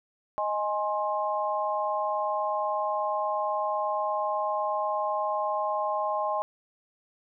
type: chord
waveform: sine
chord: Ab major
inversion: second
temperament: equal with one note detuned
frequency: 622.3 / 830.6 / 1058.7 Hz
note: Eb5 / Ab5 / C6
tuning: 0 / 0 / +20 cents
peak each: -30 dBFS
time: 0.38-6.42 s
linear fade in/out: 0 ms
effects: none